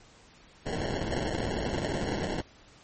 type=noise with sample-and-hold; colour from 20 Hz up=white; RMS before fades=-31 dBFS; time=0.65-2.42 s; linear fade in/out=20 ms; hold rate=1225 Hz; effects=pink hiss -56 dBFS RMS until 2.83 s + MP3 32 kbps